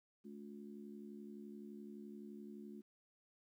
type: harmonic tone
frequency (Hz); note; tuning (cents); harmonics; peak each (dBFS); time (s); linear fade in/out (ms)
71.7; D2; -41; 3 / 4 / 5; -51 / -57 / -56; 0.24-2.82; 20
effects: 13-bit